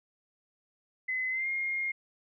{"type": "tone with pitch glide", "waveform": "sine", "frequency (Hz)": [2032, 2132], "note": ["B6", "C7"], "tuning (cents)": [49, 32], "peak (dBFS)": -29, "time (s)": [1.08, 1.92], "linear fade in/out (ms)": 10, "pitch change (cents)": 83, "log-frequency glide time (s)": [1.3, 1.48], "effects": []}